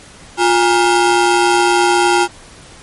30% pulse ring-modulated tone, 587.3 Hz, D5, in tune, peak -4 dBFS, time 0.37-2.28 s, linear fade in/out 50 ms, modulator 234 Hz, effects pink hiss -39 dBFS RMS until 2.82 s + MP3 48 kbps

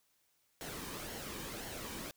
pink noise with flanger, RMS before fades -44 dBFS, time 0.61-2.11 s, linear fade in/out 0 ms, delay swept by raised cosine 0.81 to 1.5 ms, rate 1.9 Hz, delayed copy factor -0.5, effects white hiss -75 dBFS RMS until 2.16 s

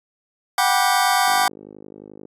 sawtooth chord, G major seventh, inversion third, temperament just, 735 / 784 / 980 / 1176 Hz, F#5 / G5 / B5 / D6, -12 / 0 / -14 / +2 cents, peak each -16 / -16 / -19 / -18 dBFS, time 0.58-1.48 s, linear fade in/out 2 ms
click train, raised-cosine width 3 ms, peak -18 dBFS, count 51, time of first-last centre 1.28-2.253 s, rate 51.4 Hz
effects high-pass 400 Hz 12 dB/octave + resampled to 32000 Hz

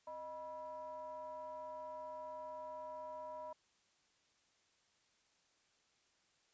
triangle ring-modulated tone, 177.4 Hz, F3, 27 cents sharp, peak -40 dBFS, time 0.07-3.53 s, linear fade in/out 5 ms, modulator 797 Hz, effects white hiss -75 dBFS RMS until 6.53 s + resampled to 16000 Hz

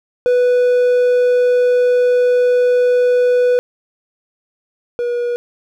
triangle tone pair in turn, 493.9 / 481.8 Hz, B4 / B4, 0 / -43 cents, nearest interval unison, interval 43 cents, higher first, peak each -8 / -14 dBFS, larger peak first, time 0.26-3.59 / 4.99-5.36 s, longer first, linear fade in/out 0 ms, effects none

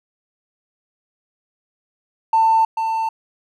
triangle tone with echo, 894 Hz, A5, 27 cents sharp, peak -8 dBFS, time 2.33-2.65 s, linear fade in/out 5 ms, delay 440 ms, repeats 1, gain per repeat -8 dB, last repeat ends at 3.09 s, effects tanh soft clip ceiling -9 dBFS

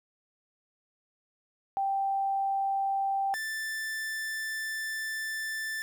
sine / 45% pulse tone pair in turn, 784 / 1766.1 Hz, G5 / A6, 0 / +6 cents, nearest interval octave + major second, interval 1406 cents, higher second, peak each -26 / -32 dBFS, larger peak first, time 1.77-3.34 / 3.34-5.82 s, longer second, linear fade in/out 0 ms, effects 11-bit

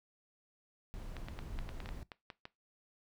brown noise, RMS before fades -44 dBFS, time 0.94-2.03 s, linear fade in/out 0 ms
clicks, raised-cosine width 0.3 ms, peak -29 dBFS, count 11, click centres 1.167 / 1.285 / 1.39 / 1.589 / 1.691 / 1.803 / 1.859 / 1.89 / 2.118 / 2.302 / 2.454 s
effects noise-tail reverb RT60 0.2 s tail -20 dB re dry

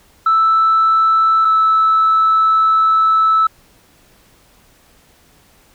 sine tone pair in turn, 1318.5 / 1309.4 Hz, E6 / E6, 0 / -12 cents, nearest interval unison, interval 12 cents, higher first, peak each -8 dBFS, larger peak neither, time 0.26-1.45 / 1.45-3.47 s, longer second, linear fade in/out 5 ms, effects tanh soft clip ceiling -6 dBFS + pink hiss -51 dBFS RMS until 5.74 s

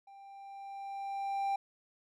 triangle tone with level ramp, 790 Hz, G5, 13 cents sharp, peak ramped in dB -50 to -27 dBFS, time 0.07-1.56 s, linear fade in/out 5 ms, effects none

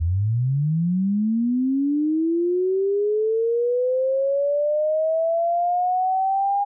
sine linear sweep, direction up, 77.78 to 812 Hz, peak -18 dBFS, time 0-6.65 s, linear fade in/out 20 ms, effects none

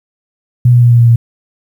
sine tone with pitch steps, 122.7 / 121.5 / 120.31 / 119.14 / 117.97 / 116.82 Hz, B2 / B2 / B2 / A#2 / A#2 / A#2, -11 / -28 / -45 / +38 / +21 / +4 cents, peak -3 dBFS, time 0.65-1.16 s, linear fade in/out 5 ms, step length 85 ms, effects 7-bit

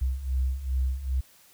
sine beating tone pair, 63.4 / 65.9 Hz, B1 / C2, +46 / +13 cents, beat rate 2.5 Hz, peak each -30 / -26 dBFS, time 0.01-1.21 s, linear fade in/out 10 ms, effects white hiss -57 dBFS RMS until 1.53 s

